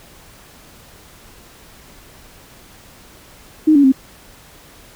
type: tone with pitch steps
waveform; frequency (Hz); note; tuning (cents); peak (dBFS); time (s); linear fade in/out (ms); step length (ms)
sine; 310 / 283.4 / 265; D#4 / C#4 / C4; -6 / +38 / +22; -7; 3.67-3.922; 10; 84
effects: pink hiss -44 dBFS RMS until 4.95 s